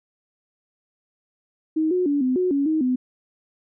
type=tone with pitch steps; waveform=sine; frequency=315 / 363.4 / 286.8 / 255.9 / 365.3 / 280.5 / 314.3 / 253.3 Hz; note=D#4 / F#4 / D4 / C4 / F#4 / C#4 / D#4 / B3; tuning=+21 / -31 / -41 / -38 / -22 / +21 / +18 / +44 cents; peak=-18 dBFS; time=1.76-2.96 s; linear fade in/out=10 ms; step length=150 ms; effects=none